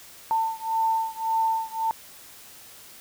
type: beating tone pair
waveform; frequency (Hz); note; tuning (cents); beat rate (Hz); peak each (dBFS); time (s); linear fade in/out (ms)
sine; 895 / 896.8; A5 / A5; +29 / +33; 1.8; -25 / -26; 0.31-1.91; 0
effects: white hiss -47 dBFS RMS until 3 s